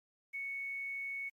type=tone with quantisation; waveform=sine; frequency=2217 Hz; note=C#7; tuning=in tune; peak=-37 dBFS; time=0.33-1.3 s; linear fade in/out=20 ms; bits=11; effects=MP3 64 kbps